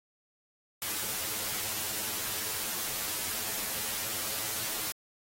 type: noise with comb filter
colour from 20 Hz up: white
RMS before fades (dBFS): -34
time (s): 0.82-4.92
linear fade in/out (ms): 0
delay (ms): 9.3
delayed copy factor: +0.85
effects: AAC 48 kbps